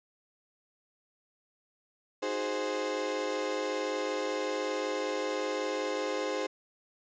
35% pulse chord, Ab dominant seventh, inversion second, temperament equal, 311.1 / 370 / 415.3 / 523.3 Hz, Eb4 / Gb4 / Ab4 / C5, 0 / 0 / 0 / 0 cents, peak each -37 / -38 / -34 / -32 dBFS, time 2.22-6.47 s, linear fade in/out 10 ms, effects resampled to 16000 Hz + 10-bit

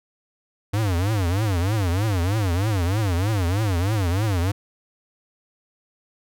square tone with vibrato, 96.9 Hz, G2, 20 cents flat, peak -20 dBFS, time 0.73-4.52 s, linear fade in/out 10 ms, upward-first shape triangle, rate 3.2 Hz, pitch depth 280 cents each way, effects none

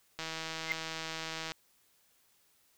click train, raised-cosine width 0.2 ms, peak -21 dBFS, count 215, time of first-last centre 0.19-1.519 s, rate 161 Hz
sine tone with exponential growth, 2091 Hz, C7, 2 cents flat, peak -24 dBFS, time 0.64-0.72 s, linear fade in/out 0 ms, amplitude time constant 16 ms
effects white hiss -69 dBFS RMS until 2.77 s

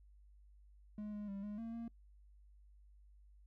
triangle tone with pitch steps, 210.1 / 207.8 / 197.7 / 207.7 / 228.2 / 231.5 Hz, G#3 / G#3 / G3 / G#3 / A#3 / A#3, +20 / +1 / +15 / 0 / -37 / -12 cents, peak -40 dBFS, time 0.98-1.88 s, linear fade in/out 2 ms, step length 150 ms, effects noise-tail reverb RT60 0.1 s tail -24 dB re dry + added 50 Hz sine -60 dBFS peak until 3.46 s

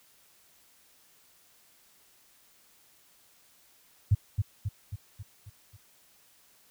sine tone with echo, 101.3 Hz, G#2, 43 cents flat, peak -17 dBFS, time 4.11-4.15 s, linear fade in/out 10 ms, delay 270 ms, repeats 6, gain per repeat -5 dB, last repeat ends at 5.77 s, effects white hiss -62 dBFS RMS until 6.7 s

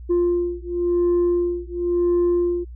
sine beating tone pair, 349.2 / 350.15 Hz, F4 / F4, 0 / +5 cents, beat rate 0.95 Hz, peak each -19 dBFS, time 0.09-2.65 s, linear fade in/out 20 ms, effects tanh soft clip ceiling -14 dBFS + added 60 Hz sine -34 dBFS peak until 2.75 s

